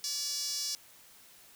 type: tone with high-pass filter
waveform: sawtooth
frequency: 574 Hz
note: D5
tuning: 40 cents flat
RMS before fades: -35 dBFS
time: 0.04-0.75 s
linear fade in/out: 0 ms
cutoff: 5200 Hz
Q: 4.5
effects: white hiss -57 dBFS RMS until 1.55 s